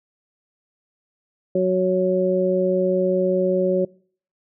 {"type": "harmonic tone", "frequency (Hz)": 185, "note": "F#3", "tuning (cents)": 0, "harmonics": [1, 2, 3], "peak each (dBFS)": [-23, -20, -20], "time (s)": [1.55, 3.85], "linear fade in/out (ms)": 5, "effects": ["noise-tail reverb RT60 0.5 s tail -24 dB re dry"]}